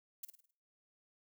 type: noise with echo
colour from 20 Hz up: violet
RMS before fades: -43 dBFS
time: 0.23-0.25 s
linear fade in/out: 5 ms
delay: 52 ms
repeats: 5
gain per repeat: -7 dB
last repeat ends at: 0.51 s
effects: noise-tail reverb RT60 0.5 s tail -21 dB re dry